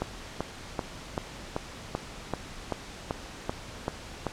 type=click train; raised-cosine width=1 ms; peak=-14 dBFS; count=12; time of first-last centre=0.02-4.267 s; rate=2.59 Hz; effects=pink hiss -43 dBFS RMS until 4.32 s + low-pass 7000 Hz 12 dB/octave